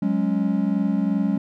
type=chord; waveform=triangle; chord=F# suspended second; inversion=none; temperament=equal; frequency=185 / 207.7 / 277.2 Hz; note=F#3 / G#3 / C#4; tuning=0 / 0 / 0 cents; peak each=-22 / -20 / -23 dBFS; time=0.02-1.38 s; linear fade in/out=5 ms; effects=none